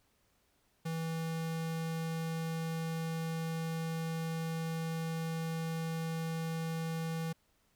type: tone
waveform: square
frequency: 163.1 Hz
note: E3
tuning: 18 cents flat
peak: -35 dBFS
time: 0.85-7.33 s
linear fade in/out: 10 ms
effects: pink hiss -73 dBFS RMS until 7.75 s